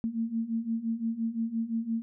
sine beating tone pair, 224.1 / 229.9 Hz, A3 / A#3, +32 / -24 cents, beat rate 5.8 Hz, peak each -33 / -30 dBFS, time 0.04-2.02 s, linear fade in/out 0 ms, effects none

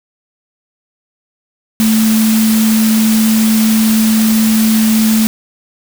sine tone in noise, 220 Hz, A3, in tune, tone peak -8 dBFS, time 1.8-5.27 s, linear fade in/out 0 ms, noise white, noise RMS -19 dBFS, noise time 1.8-5.27 s, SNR +8 dB, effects none

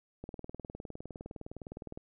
click train, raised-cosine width 2 ms, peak -29 dBFS, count 35, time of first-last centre 0.24-1.975 s, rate 19.6 Hz, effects none

